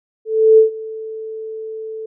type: tone with ADSR envelope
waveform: sine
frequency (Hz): 440.3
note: A4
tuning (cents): +1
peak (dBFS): -4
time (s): 0.25-2.06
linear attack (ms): 330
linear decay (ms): 120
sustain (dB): -21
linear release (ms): 6
effects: none